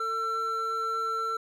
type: tone pair together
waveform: triangle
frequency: 449.1 / 1345.8 Hz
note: A4 / E6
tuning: +35 / +35 cents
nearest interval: octave + perfect fifth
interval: 1900 cents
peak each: -35 / -26 dBFS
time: 0-1.37 s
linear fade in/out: 5 ms
effects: none